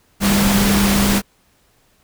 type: tone in noise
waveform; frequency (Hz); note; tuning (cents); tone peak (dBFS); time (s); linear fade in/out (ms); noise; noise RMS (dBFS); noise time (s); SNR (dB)
sine; 200; G3; +35; -14; 0.2-1.22; 50; pink; -18; 0.2-1.22; +1
effects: pink hiss -58 dBFS RMS until 2.03 s